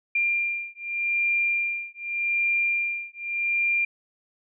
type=beating tone pair; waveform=sine; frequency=2389 / 2389.84 Hz; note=D7 / D7; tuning=+29 / +30 cents; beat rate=0.84 Hz; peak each=-26 / -26 dBFS; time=0.15-3.85 s; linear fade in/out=5 ms; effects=none